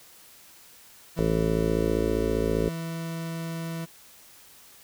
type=tone; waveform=40% pulse; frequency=164.81 Hz; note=E3; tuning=in tune; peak=-30 dBFS; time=1.16-3.86 s; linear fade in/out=20 ms
type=harmonic tone; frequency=55.1 Hz; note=A1; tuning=3 cents sharp; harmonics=1 / 2 / 3 / 4 / 5 / 6 / 7 / 8 / 9 / 10; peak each=-31 / -35 / -33 / -33 / -32 / -33 / -30 / -28 / -37 / -34 dBFS; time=1.19-2.69 s; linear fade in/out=0 ms
effects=white hiss -52 dBFS RMS until 4.83 s